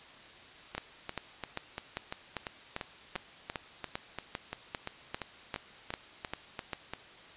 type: two click trains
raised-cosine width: 0.3 ms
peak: -20 / -18 dBFS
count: 19 / 16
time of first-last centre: 0.75-6.936 / 0.78-6.732 s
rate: 2.91 / 2.52 Hz
effects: white hiss -52 dBFS RMS until 7.36 s + resampled to 8000 Hz